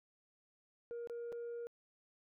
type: tone with dropouts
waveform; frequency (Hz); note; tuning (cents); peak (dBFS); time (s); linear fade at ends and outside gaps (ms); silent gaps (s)
sine; 471.9; A#4; +21; -39; 0.91-1.67; 0; 1.073-1.098 / 1.321-1.326
effects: tanh soft clip ceiling -40 dBFS